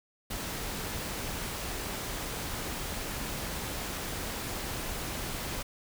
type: noise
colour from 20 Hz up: pink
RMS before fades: -36 dBFS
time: 0.3-5.63 s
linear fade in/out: 10 ms
effects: none